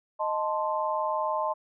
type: chord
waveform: sine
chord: A diminished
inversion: second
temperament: equal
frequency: 622.3 / 880 / 1046.5 Hz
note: Eb5 / A5 / C6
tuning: 0 / 0 / 0 cents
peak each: -30 dBFS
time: 0.19-1.54 s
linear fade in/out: 20 ms
effects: none